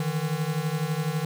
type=beating tone pair; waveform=square; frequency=150 / 162 Hz; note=D3 / E3; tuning=+37 / -30 cents; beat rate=12 Hz; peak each=-29 dBFS; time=0-1.25 s; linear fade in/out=2 ms; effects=none